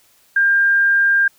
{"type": "tone", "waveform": "sine", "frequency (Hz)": 1600, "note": "G6", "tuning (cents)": 35, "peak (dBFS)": -11, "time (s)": [0.36, 1.28], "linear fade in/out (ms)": 5, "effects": ["white hiss -55 dBFS RMS until 1.38 s"]}